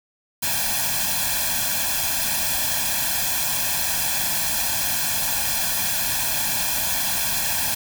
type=noise with comb filter; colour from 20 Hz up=white; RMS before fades=-23 dBFS; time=0.42-7.75 s; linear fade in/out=10 ms; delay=1.2 ms; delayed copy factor=+0.9; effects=none